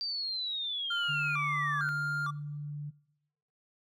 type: linear sweep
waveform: sine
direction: down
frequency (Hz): 4699 to 1480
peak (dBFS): -32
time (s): 0.01-1.89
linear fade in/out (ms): 0
type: tone with vibrato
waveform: triangle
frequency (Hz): 1278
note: D#6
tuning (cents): +46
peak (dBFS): -30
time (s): 0.9-2.31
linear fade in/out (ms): 10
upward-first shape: square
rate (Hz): 1.1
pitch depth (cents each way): 160
type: tone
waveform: sine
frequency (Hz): 146.83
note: D3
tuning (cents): 0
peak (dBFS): -36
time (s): 1.08-2.91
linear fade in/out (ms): 20
effects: noise-tail reverb RT60 0.9 s tail -22 dB re dry